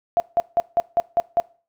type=tone bursts; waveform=sine; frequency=688 Hz; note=F5; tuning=26 cents flat; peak=-14 dBFS; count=7; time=0.17-1.4 s; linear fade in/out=0 ms; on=30 ms; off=170 ms; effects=noise-tail reverb RT60 0.4 s tail -22 dB re dry